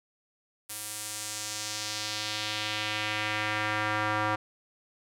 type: tone with band-pass filter sweep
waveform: square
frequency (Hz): 106.6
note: G#2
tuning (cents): +46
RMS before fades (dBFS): -32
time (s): 0.69-4.36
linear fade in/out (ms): 10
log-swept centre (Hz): 11000 to 1200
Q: 1.4
effects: none